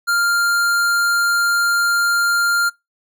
sine tone with hard clipping, 1398 Hz, F6, 1 cent sharp, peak -16 dBFS, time 0.07-2.7 s, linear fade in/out 20 ms, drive 18 dB, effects noise-tail reverb RT60 0.2 s tail -23 dB re dry

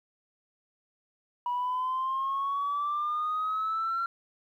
sine exponential sweep, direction up, 970 to 1371 Hz, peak -26 dBFS, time 1.46-4.06 s, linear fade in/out 2 ms, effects tanh soft clip ceiling -24 dBFS + 11-bit

